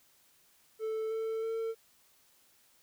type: tone with pitch steps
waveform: triangle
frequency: 440 / 445.4 / 450.8 Hz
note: A4 / A4 / A4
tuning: 0 / +21 / +42 cents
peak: -30 dBFS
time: 0.79-1.75 s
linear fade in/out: 50 ms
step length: 320 ms
effects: white hiss -66 dBFS RMS until 2.82 s